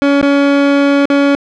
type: tone with dropouts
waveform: 30% pulse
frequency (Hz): 281.8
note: C#4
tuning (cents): +29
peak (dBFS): -5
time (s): 0.02-1.35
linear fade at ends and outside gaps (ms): 0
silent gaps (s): 0.213-0.227 / 1.055-1.101
effects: low-pass 3000 Hz 12 dB/octave